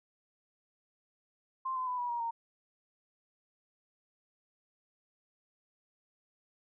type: tone with pitch steps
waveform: sine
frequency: 1050 / 1023.7 / 998 / 972.9 / 948.5 / 924.7 Hz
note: C6 / C6 / B5 / B5 / A#5 / A#5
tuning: +6 / -38 / +18 / -26 / +30 / -14 cents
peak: -32 dBFS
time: 1.65-2.31 s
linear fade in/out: 10 ms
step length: 110 ms
effects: none